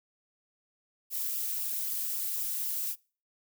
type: noise with flanger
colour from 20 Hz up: violet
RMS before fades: -33 dBFS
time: 1.1-2.96 s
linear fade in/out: 50 ms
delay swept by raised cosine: 0.47 to 3.87 ms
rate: 3.8 Hz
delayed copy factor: -0.8
effects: noise-tail reverb RT60 0.4 s tail -25 dB re dry